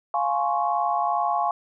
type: chord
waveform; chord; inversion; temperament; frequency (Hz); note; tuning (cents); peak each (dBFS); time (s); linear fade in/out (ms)
sine; Db major seventh; first; equal with one note detuned; 698.5 / 836.9 / 1046.5 / 1108.7; F5 / Ab5 / C6 / Db6; 0 / +13 / 0 / 0; -25 / -25 / -31 / -27; 0.14-1.51; 2
effects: none